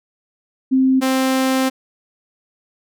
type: tone pair in turn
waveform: sine / sawtooth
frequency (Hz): 262.5 / 262.5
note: C4 / C4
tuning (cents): +6 / +6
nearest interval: unison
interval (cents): 0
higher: neither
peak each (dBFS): -11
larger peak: neither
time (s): 0.71-1.01 / 1.01-1.7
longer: second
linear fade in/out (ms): 20
effects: none